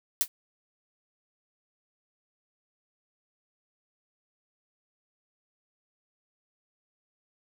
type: noise with exponential decay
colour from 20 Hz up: blue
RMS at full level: -19 dBFS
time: 0.21-0.28 s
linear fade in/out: 0 ms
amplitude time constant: 15 ms
effects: none